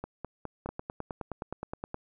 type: two click trains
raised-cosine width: 1 ms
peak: -22 / -21 dBFS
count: 4 / 13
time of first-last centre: 0.04-0.66 / 0.69-1.944 s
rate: 4.84 / 9.57 Hz
effects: none